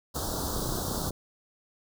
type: band-stop noise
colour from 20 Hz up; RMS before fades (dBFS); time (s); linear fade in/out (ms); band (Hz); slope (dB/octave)
pink; -32; 0.14-1.11; 20; 1400 to 3700; 48
type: click train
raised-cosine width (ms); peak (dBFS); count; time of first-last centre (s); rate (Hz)
2; -23; 25; 0.34-1.107; 31.3
effects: none